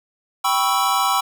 square chord, C# half-diminished seventh, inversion second, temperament equal, 784 / 987.8 / 1108.7 / 1318.5 Hz, G5 / B5 / C#6 / E6, 0 / 0 / 0 / 0 cents, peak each -23 dBFS, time 0.44-1.21 s, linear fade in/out 10 ms, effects none

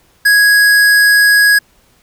sine tone with hard clipping, 1661.2 Hz, G#6, in tune, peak -7 dBFS, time 0.25-1.59 s, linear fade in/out 10 ms, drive 17 dB, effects pink hiss -52 dBFS RMS until 2.02 s

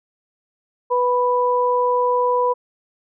sine tone pair together, 493.9 / 987.8 Hz, B4 / B5, 0 / 0 cents, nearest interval octave, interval 1200 cents, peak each -18 dBFS, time 0.9-2.54 s, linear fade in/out 20 ms, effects none

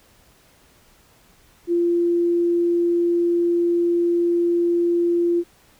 sine tone, 344.6 Hz, F4, 23 cents flat, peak -16 dBFS, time 1.67-5.44 s, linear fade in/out 50 ms, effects pink hiss -55 dBFS RMS until 5.79 s

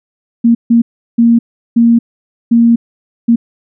sine tone bursts at uneven times, 233.1 Hz, A#3, in tune, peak -4 dBFS, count 6, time 0.44-0.55 / 0.7-0.82 / 1.18-1.39 / 1.76-1.99 / 2.51-2.76 / 3.28-3.36 s, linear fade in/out 10 ms, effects none

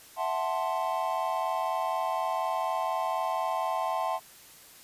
triangle chord, F# half-diminished seventh, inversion third, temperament equal with one note detuned, 659.3 / 743.4 / 880 / 1046.5 Hz, E5 / F#5 / A5 / C6, 0 / +8 / 0 / 0 cents, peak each -31 dBFS, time 0.16-4.2 s, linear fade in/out 50 ms, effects white hiss -52 dBFS RMS until 4.83 s + resampled to 32000 Hz

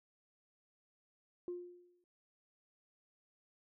sine tone with exponential decay, 353.9 Hz, F4, 23 cents sharp, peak -36 dBFS, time 1.48-2.04 s, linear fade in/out 1 ms, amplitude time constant 120 ms, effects tanh soft clip ceiling -34 dBFS

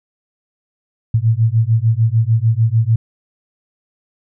sine beating tone pair, 110 / 116.7 Hz, A2 / A#2, 0 / +2 cents, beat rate 6.7 Hz, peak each -14 dBFS, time 1.14-2.96 s, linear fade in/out 5 ms, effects none

